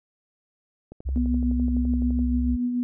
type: click train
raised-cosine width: 2 ms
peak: -27 dBFS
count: 16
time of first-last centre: 0.92-2.191 s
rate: 11.8 Hz
type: tone with vibrato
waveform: sine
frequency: 65.41 Hz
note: C2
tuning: in tune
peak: -23 dBFS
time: 1.05-2.57 s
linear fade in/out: 20 ms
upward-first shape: square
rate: 3.8 Hz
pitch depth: 22 cents each way
type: tone with tremolo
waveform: sine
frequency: 245.1 Hz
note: B3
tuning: 13 cents flat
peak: -21 dBFS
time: 1.16-2.83 s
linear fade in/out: 0 ms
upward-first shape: sine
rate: 6.9 Hz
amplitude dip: 35%
effects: none